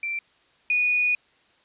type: tone pair in turn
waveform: sine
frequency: 2349 / 2465 Hz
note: D7 / D#7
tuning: 0 / -17 cents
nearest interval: minor second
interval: 83 cents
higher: second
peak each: -26 / -19 dBFS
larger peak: second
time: 0.03-0.19 / 0.7-1.15 s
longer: second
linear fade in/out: 2 ms
effects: white hiss -61 dBFS RMS until 1.64 s + resampled to 8000 Hz